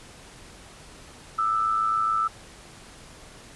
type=tone pair together; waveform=sine; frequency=1212 / 1319 Hz; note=D#6 / E6; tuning=-46 / +1 cents; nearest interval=minor second; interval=147 cents; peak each=-28 / -22 dBFS; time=1.38-2.28 s; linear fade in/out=10 ms; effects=pink hiss -47 dBFS RMS until 3.55 s + resampled to 24000 Hz